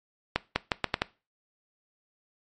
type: accelerating click train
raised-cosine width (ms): 0.3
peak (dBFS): -7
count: 6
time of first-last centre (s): 0.36-1.019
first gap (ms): 200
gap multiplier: 0.79
effects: noise-tail reverb RT60 0.3 s tail -20 dB re dry + MP3 48 kbps